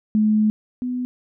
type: tone pair in turn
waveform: sine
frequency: 214.2 / 249.3 Hz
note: A3 / B3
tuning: -46 / +16 cents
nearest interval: minor third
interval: 262 cents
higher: second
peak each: -14 / -22 dBFS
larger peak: first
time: 0.15-0.5 / 0.82-1.05 s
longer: first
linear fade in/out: 0 ms
effects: none